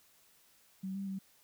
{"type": "tone with pitch steps", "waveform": "sine", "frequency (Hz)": [190.5, 196.4, 192.6], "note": ["G3", "G3", "G3"], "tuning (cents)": [-49, 4, -30], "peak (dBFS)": -36, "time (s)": [0.83, 1.19], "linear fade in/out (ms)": 10, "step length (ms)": 120, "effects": ["white hiss -66 dBFS RMS until 1.43 s"]}